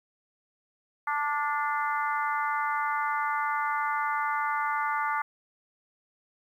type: harmonic tone with a mistuned harmonic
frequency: 293.7 Hz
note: D4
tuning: in tune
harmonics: 3 / 4 / 5 / 6 / 7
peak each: -30 / -30 / -33 / -39 / -37 dBFS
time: 1.07-5.22 s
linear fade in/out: 5 ms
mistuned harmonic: 5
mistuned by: -30 cents
effects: 10-bit